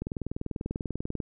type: click train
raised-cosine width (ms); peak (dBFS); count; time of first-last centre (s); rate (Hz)
3; -19; 25; 0.02-1.202; 20.3
effects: none